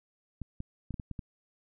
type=clicks; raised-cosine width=5 ms; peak=-25 dBFS; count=7; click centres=0.417 / 0.604 / 0.907 / 0.942 / 0.998 / 1.113 / 1.192 s; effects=none

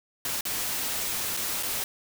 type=noise with dropouts; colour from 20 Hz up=white; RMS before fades=-30 dBFS; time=0.25-1.84 s; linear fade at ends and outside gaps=1 ms; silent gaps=0.409-0.453 / 1.367-1.372 / 1.627-1.632 s; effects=none

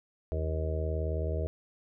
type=harmonic tone; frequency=78.9 Hz; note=D#2; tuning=25 cents sharp; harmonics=1 / 2 / 4 / 5 / 6 / 7 / 8; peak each=-30 / -40 / -44 / -40 / -39 / -45 / -39 dBFS; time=0.32-1.47 s; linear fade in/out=0 ms; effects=none

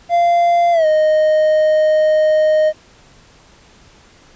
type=tone with pitch glide; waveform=triangle; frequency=691 to 619.2 Hz; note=F5 to D#5; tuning=-19 to -9 cents; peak=-8 dBFS; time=0.09-2.73 s; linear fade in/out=50 ms; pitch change=-190 cents; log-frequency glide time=0.72-0.86 s; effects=pink hiss -47 dBFS RMS until 4.35 s + resampled to 16000 Hz

